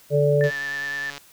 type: harmonic tone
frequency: 145.4 Hz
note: D3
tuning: 17 cents flat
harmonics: 1 / 3 / 4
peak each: -20 / -20 / -20 dBFS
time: 0.1-0.51 s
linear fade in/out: 50 ms
type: tone with vibrato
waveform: sine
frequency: 1760 Hz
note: A6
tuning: in tune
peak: -26 dBFS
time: 0.41-1.1 s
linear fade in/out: 0 ms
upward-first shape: sine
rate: 9.7 Hz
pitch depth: 25 cents each way
type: click train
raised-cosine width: 0.2 ms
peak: -19 dBFS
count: 106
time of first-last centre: 0.44-1.179 s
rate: 142 Hz
effects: white hiss -52 dBFS RMS until 1.32 s